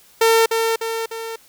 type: tone with echo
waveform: sawtooth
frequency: 452.7 Hz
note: A4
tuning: 49 cents sharp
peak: -8 dBFS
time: 0.21-0.46 s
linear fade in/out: 5 ms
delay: 300 ms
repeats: 3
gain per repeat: -5 dB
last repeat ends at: 1.36 s
effects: white hiss -51 dBFS RMS until 1.48 s